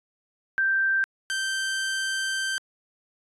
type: tone pair in turn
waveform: sine / sawtooth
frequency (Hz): 1568 / 1560.6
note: G6 / G6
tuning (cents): 0 / -8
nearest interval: unison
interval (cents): 8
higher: first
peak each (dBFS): -20 / -22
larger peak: first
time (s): 0.58-1.04 / 1.3-2.58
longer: second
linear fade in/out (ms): 0
effects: resampled to 24000 Hz